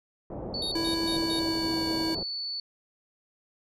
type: low-pass noise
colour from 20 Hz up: white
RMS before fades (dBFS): -37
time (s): 0.3-2.23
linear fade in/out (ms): 2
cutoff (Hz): 650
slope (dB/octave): 24
type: tone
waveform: sine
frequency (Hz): 4466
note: C#8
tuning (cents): +12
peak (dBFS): -31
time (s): 0.54-2.6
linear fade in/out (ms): 2
type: tone bursts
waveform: square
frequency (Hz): 3729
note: A#7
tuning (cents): 0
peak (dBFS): -33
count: 4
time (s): 0.62-1.394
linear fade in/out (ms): 2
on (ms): 96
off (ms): 130
type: tone with pitch glide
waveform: square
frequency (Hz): 330 to 324.3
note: E4 to E4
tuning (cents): +2 to -28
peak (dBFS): -29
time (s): 0.75-2.15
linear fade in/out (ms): 5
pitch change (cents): -30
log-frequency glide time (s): 1.04-1.88
effects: resampled to 32000 Hz